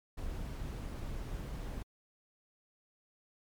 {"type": "noise", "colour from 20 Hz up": "brown", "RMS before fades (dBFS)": -40, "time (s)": [0.17, 1.83], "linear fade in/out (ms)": 10, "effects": ["MP3 96 kbps"]}